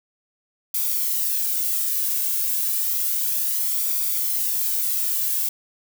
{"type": "noise with flanger", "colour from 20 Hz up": "violet", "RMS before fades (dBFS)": -23, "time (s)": [0.74, 5.49], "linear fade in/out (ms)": 5, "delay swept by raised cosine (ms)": [0.85, 1.85], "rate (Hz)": 0.31, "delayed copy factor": 0.5, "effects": []}